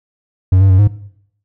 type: tone with pitch steps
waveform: triangle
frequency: 93.2 / 97.1 / 93.7 / 102.9 Hz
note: F#2 / G2 / F#2 / G#2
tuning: +13 / -16 / +22 / -16 cents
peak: -4 dBFS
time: 0.52-0.876 s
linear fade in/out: 5 ms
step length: 89 ms
effects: noise-tail reverb RT60 0.7 s tail -18 dB re dry